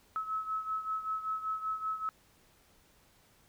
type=beating tone pair; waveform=sine; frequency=1292 / 1297.2 Hz; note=E6 / E6; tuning=-35 / -28 cents; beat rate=5.2 Hz; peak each=-34 / -39 dBFS; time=0.16-2.09 s; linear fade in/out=0 ms; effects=pink hiss -65 dBFS RMS until 3.48 s